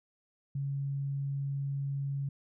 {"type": "tone", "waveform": "sine", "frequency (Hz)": 139.1, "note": "C#3", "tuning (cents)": 6, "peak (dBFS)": -31, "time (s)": [0.55, 2.29], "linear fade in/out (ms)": 5, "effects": []}